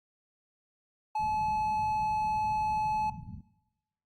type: tone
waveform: triangle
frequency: 859 Hz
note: A5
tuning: 42 cents flat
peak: -26 dBFS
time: 1.15-3.1 s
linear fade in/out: 5 ms
type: low-pass noise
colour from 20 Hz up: white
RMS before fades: -44 dBFS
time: 1.19-3.41 s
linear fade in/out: 5 ms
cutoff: 210 Hz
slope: 48 dB/octave
effects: noise-tail reverb RT60 1.0 s tail -20 dB re dry + Opus 48 kbps